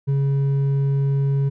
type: tone with hard clipping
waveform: sine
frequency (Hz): 138.59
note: C#3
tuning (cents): 0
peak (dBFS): -18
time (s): 0.07-1.5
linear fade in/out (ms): 20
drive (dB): 4
effects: none